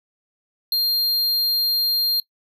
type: tone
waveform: square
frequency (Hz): 4200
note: C8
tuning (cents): +6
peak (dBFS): -18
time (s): 0.72-2.2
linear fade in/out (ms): 2
effects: noise-tail reverb RT60 0.1 s tail -20 dB re dry

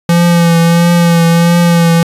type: tone with vibrato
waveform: square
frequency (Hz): 170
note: F3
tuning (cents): -46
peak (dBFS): -6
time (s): 0.09-2.03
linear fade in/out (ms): 2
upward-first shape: triangle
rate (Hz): 1.5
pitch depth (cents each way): 32
effects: resampled to 32000 Hz

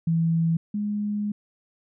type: tone pair in turn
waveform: sine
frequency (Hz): 164.81 / 207.6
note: E3 / G#3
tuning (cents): 0 / 0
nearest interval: major third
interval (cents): 400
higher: second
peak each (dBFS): -19 / -24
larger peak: first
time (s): 0.07-0.57 / 0.74-1.32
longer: second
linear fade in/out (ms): 5
effects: none

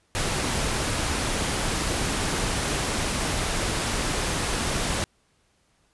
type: noise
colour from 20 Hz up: pink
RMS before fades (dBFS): -26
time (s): 0.15-5.04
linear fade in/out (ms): 0
effects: pink hiss -66 dBFS RMS until 5.93 s + resampled to 24000 Hz

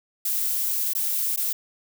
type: noise with dropouts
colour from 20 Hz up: violet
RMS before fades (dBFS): -25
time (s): 0.25-1.53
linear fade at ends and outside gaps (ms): 5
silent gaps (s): 0.935-0.95 / 1.362-1.373
effects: none

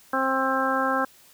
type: harmonic tone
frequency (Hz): 264.9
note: C4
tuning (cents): +22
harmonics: 1 / 2 / 3 / 4 / 5 / 6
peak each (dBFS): -29 / -28 / -29 / -28 / -27 / -29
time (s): 0.13-1.05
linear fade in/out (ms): 5
effects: white hiss -54 dBFS RMS until 1.33 s

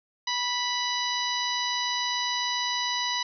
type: harmonic tone with a mistuned harmonic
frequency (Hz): 987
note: B5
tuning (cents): -1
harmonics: 1 / 2 / 3 / 4 / 5 / 6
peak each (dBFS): -31 / -33 / -34 / -31 / -34 / -38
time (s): 0.27-3.23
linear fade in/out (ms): 5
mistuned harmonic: 1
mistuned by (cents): -19
effects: none

